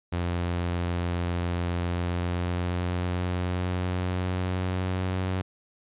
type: tone with pitch glide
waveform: sawtooth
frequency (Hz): 87.31 to 93.04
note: F2 to F#2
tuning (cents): 0 to +10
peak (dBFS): -22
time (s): 0.12-5.42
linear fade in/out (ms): 10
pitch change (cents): +110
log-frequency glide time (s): 1.82-5.26
effects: resampled to 8000 Hz